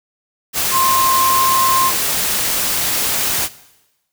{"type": "tone in noise", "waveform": "sine", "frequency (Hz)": 1055, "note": "C6", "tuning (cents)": 14, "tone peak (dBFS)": -13, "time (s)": [0.71, 1.92], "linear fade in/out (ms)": 50, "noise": "white", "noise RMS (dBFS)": -18, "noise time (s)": [0.53, 3.49], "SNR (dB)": 2, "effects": ["noise-tail reverb RT60 1.0 s tail -18 dB re dry"]}